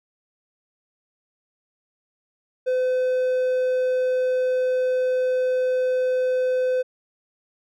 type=tone; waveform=triangle; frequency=509 Hz; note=C5; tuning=48 cents flat; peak=-17 dBFS; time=2.66-6.83 s; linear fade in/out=20 ms; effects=none